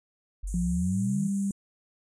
sine exponential sweep, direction up, 43.65 to 174.61 Hz, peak -30 dBFS, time 0.43-1.29 s, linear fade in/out 10 ms
pink high-pass noise, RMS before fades -43 dBFS, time 0.47-1.52 s, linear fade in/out 5 ms, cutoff 6500 Hz, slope 96 dB/octave
sine tone with pitch glide, 176.1 to 197.67 Hz, F3 to G3, +15 to +15 cents, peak -25 dBFS, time 0.54-1.51 s, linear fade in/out 2 ms, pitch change +200 cents, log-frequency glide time 0.77-1.06 s
effects resampled to 22050 Hz

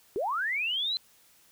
sine linear sweep, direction up, 349.2 to 4125 Hz, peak -27 dBFS, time 0.16-0.97 s, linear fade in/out 0 ms, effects white hiss -61 dBFS RMS until 1.51 s

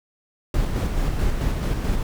brown noise with tremolo, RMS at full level -21 dBFS, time 0.54-2.03 s, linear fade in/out 2 ms, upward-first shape square, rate 4.6 Hz, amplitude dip 30%, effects none

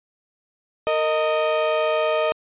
35% pulse tone pair together, 458.8 / 622.3 Hz, A#4 / D#5, -28 / 0 cents, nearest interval perfect fourth, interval 528 cents, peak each -23 / -18 dBFS, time 0.87-2.32 s, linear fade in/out 0 ms, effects resampled to 8000 Hz

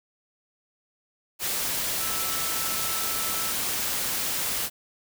sine tone in noise, 1318.5 Hz, E6, in tune, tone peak -37 dBFS, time 1.97-3.55 s, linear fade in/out 50 ms, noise white, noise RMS -28 dBFS, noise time 1.39-4.7 s, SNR -12 dB, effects none

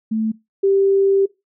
sine tone pair in turn, 220 / 392 Hz, A3 / G4, 0 / 0 cents, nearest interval minor seventh, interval 1000 cents, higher second, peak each -17 / -12 dBFS, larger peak second, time 0.11-0.32 / 0.63-1.26 s, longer second, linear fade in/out 10 ms, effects noise-tail reverb RT60 0.2 s tail -20 dB re dry

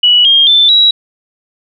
sine tone with pitch steps, 2939 / 3224 / 3536 / 3878 Hz, F#7 / G7 / A7 / B7, -12 / +48 / +8 / -32 cents, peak -4 dBFS, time 0.03-0.91 s, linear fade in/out 5 ms, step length 220 ms, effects none

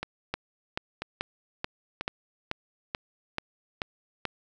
two click trains, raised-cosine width 0.3 ms, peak -13 / -16 dBFS, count 10 / 3, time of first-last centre 0.34-4.253 / 0.03-2.01 s, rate 2.3 / 1.01 Hz, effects none

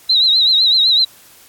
sine tone with vibrato, 3939 Hz, B7, 5 cents flat, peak -9 dBFS, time 0.09-1.05 s, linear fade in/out 10 ms, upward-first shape triangle, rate 7.9 Hz, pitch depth 110 cents each way, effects white hiss -45 dBFS RMS until 1.48 s + AAC 64 kbps

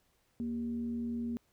sine tone with frequency modulation, 235.7 Hz, A#3, 19 cents sharp, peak -33 dBFS, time 0.4-1.37 s, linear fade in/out 0 ms, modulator 159 Hz, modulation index 0.3, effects pink hiss -73 dBFS RMS until 1.52 s

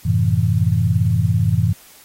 sine chord, F# half-diminished seventh, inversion none, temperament equal, 92.5 / 110 / 130.81 / 164.81 Hz, F#2 / A2 / C3 / E3, 0 / 0 / 0 / 0 cents, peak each -19 / -17 / -22 / -20 dBFS, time 0.05-1.73 s, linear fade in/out 10 ms, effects white hiss -46 dBFS RMS until 2.04 s + AAC 48 kbps

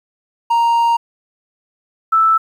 triangle / sine tone pair in turn, 932.3 / 1318.5 Hz, A#5 / E6, 0 / 0 cents, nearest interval tritone, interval 600 cents, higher second, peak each -9 dBFS, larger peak neither, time 0.5-0.97 / 2.12-2.38 s, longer first, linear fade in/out 10 ms, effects 8-bit

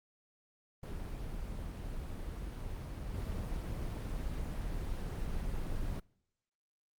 brown noise with level steps, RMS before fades -40 / -37 dBFS, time 0.83-6 s, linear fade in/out 5 ms, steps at 3.14 s, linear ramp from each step 5 ms, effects noise-tail reverb RT60 0.8 s tail -26 dB re dry + Opus 24 kbps

